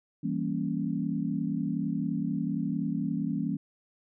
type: chord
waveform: sine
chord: E diminished seventh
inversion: none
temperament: equal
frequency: 164.81 / 196 / 233.1 / 277.2 Hz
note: E3 / G3 / Bb3 / Db4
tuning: 0 / 0 / 0 / 0 cents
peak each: -33 dBFS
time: 0.23-3.57 s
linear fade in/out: 10 ms
effects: none